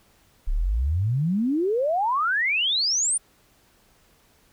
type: exponential sweep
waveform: sine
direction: up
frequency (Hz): 30.81 to 9440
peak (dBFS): -20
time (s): 0.47-3.18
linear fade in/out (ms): 10
effects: pink hiss -60 dBFS RMS until 4.52 s